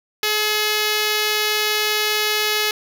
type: tone with notch filter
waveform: 5% pulse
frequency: 424.9 Hz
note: G#4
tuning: 40 cents sharp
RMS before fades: -20 dBFS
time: 0.23-2.71 s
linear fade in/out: 2 ms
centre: 1000 Hz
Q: 1.9
effects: none